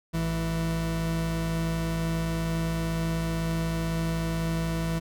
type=tone pair together; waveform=40% pulse; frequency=54.11 / 164.4 Hz; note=A1 / E3; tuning=-28 / -4 cents; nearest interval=octave + perfect fifth; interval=1924 cents; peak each=-32 / -26 dBFS; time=0.13-5 s; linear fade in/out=20 ms; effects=none